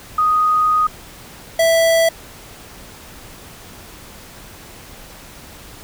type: tone pair in turn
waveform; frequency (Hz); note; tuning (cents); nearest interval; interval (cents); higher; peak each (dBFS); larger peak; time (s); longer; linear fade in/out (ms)
sine / square; 1244.5 / 659.3; D#6 / E5; 0 / 0; major seventh; 1100; first; -12; neither; 0.18-0.87 / 1.59-2.09; first; 5
effects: pink hiss -39 dBFS RMS until 5.83 s